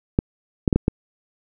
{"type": "clicks", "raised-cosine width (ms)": 3, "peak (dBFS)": -3, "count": 5, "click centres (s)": [0.189, 0.678, 0.728, 0.76, 0.881], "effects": []}